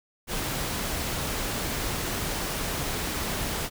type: noise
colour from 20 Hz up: pink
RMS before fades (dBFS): -30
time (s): 0.27-3.7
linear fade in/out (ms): 50
effects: none